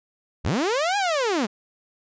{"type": "linear two-way sweep", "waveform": "sawtooth", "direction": "up then down", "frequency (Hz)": [46.25, 834, 189.4], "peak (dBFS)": -17, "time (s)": [0.44, 1.47], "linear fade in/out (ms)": 20, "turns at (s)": 0.97, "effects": ["resampled to 16000 Hz"]}